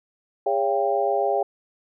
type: tone cluster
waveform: sine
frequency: 406.9 / 559 / 685 / 793 Hz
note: G#4 / C#5 / F5 / G5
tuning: -35 / +14 / -34 / +20 cents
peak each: -25 dBFS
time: 0.46-1.43 s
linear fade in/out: 5 ms
effects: none